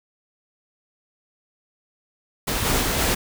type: noise with level steps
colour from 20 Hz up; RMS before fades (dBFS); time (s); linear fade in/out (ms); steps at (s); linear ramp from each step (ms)
pink; -24 / -21 / -23 / -21; 2.47-3.15; 10; 2.65 / 2.81 / 2.98; 5
effects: none